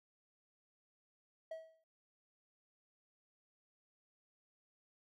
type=tone with exponential decay; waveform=triangle; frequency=645 Hz; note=E5; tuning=38 cents flat; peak=-38 dBFS; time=1.51-1.84 s; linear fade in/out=5 ms; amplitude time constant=71 ms; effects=none